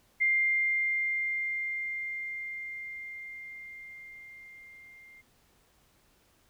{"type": "tone with level ramp", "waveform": "sine", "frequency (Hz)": 2100, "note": "C7", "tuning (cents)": 6, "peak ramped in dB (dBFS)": [-22, -51], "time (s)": [0.2, 5.22], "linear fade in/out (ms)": 20, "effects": ["pink hiss -66 dBFS RMS until 6.49 s"]}